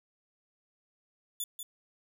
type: tone with echo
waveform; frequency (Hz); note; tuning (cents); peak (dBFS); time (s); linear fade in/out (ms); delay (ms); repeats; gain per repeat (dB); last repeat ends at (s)
5% pulse; 3482; A7; -19; -25; 1.4-1.44; 2; 190; 1; -6; 1.63
effects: none